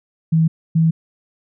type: tone pair in turn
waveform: sine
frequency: 161.6 / 162.47 Hz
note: E3 / E3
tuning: -34 / -25 cents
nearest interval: unison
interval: 9 cents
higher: second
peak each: -11 dBFS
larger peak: neither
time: 0.32-0.48 / 0.75-0.91 s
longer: neither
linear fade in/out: 10 ms
effects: none